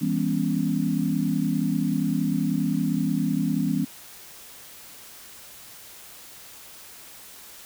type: chord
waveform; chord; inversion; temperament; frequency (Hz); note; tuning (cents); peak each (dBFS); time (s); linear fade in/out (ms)
sine; C# half-diminished seventh; first; equal with one note detuned; 164.81 / 200.2 / 246.9 / 277.2; E3 / G3 / B3 / C#4; 0 / +37 / 0 / 0; -27; 0.01-3.85; 10
effects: white hiss -45 dBFS RMS until 7.65 s